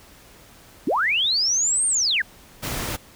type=linear two-way sweep; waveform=sine; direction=up then down; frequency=202.3 to 8900 to 1484 Hz; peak=-18 dBFS; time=0.87-2.22 s; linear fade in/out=5 ms; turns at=1.87 s
type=noise; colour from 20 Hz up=pink; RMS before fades=-28 dBFS; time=2.62-2.97 s; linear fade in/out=20 ms
effects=pink hiss -49 dBFS RMS until 3.15 s